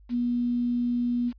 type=tone with quantisation; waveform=sine; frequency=241.9 Hz; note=B3; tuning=36 cents flat; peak=-23 dBFS; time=0.09-1.33 s; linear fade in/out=50 ms; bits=8; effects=added 50 Hz sine -50 dBFS peak until 1.38 s + resampled to 11025 Hz